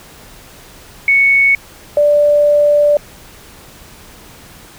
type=tone pair in turn; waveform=sine; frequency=2217 / 587.2 Hz; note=C#7 / D5; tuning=0 / 0 cents; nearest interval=octave + major seventh; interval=2300 cents; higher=first; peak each=-7 dBFS; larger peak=neither; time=1.08-1.55 / 1.97-2.97 s; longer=second; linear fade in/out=2 ms; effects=pink hiss -39 dBFS RMS until 4.78 s